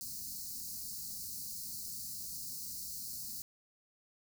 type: band-stop noise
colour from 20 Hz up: white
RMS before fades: -43 dBFS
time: 0.01-3.42 s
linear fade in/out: 0 ms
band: 260 to 4200 Hz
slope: 96 dB/octave
effects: none